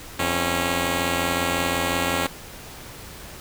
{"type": "tone pair together", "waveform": "5% pulse", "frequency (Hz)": [85.6, 273.7], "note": ["F2", "C#4"], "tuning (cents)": [-34, -22], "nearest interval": "octave + minor sixth", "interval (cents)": 2012, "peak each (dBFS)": [-14, -12], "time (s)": [0.19, 2.27], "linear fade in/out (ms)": 5, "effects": ["pink hiss -40 dBFS RMS until 3.4 s"]}